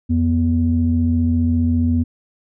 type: tone pair together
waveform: sine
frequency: 86.16 / 243.7 Hz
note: F2 / B3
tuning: -23 / -23 cents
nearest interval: octave + tritone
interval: 1800 cents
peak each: -16 / -16 dBFS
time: 0.09-2.04 s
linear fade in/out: 20 ms
effects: tanh soft clip ceiling -6 dBFS